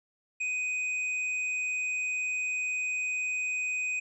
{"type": "tone with hard clipping", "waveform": "sine", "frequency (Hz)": 2499, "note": "D#7", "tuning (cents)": 7, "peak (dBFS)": -30, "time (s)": [0.4, 4], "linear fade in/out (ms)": 10, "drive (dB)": 5, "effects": ["resampled to 24000 Hz"]}